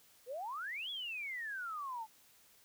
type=exponential two-way sweep; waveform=sine; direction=up then down; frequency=463.4 to 3435 to 853 Hz; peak=-39 dBFS; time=0.26-2.07 s; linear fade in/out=50 ms; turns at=0.9 s; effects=white hiss -65 dBFS RMS until 2.64 s